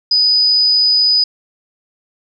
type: tone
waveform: sine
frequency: 4978 Hz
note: D#8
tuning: in tune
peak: -9 dBFS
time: 0.11-1.24 s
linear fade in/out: 5 ms
effects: none